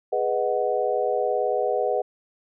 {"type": "chord", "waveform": "sine", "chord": "G# minor seventh", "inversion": "none", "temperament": "equal", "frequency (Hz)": [415.3, 493.9, 622.3, 740], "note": ["G#4", "B4", "D#5", "F#5"], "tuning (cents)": [0, 0, 0, 0], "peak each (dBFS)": [-27, -25, -27, -27], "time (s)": [0.12, 2.02], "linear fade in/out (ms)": 10, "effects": []}